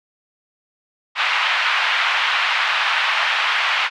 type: band-pass noise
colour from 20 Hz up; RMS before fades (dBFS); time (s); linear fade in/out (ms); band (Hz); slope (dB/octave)
white; -19; 1.15-3.9; 50; 860 to 3000; 24
effects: none